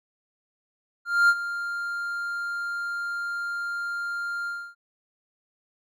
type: tone with ADSR envelope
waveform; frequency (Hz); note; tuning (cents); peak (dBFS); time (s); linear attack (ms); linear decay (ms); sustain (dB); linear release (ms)
triangle; 1398; F6; +1; -12; 1.05-4.75; 240; 50; -14; 280
effects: none

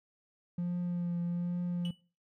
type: tone with vibrato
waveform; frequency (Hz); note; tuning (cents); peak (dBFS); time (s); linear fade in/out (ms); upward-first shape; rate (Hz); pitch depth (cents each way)
triangle; 174.61; F3; 0; -28; 0.58-1.91; 5; triangle; 1.2; 21
type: tone with exponential decay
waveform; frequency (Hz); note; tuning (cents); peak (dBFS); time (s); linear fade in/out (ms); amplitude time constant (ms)
triangle; 2960; F#7; 0; -36; 1.85-2.01; 1; 34
effects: noise-tail reverb RT60 0.4 s tail -24 dB re dry + tanh soft clip ceiling -26 dBFS

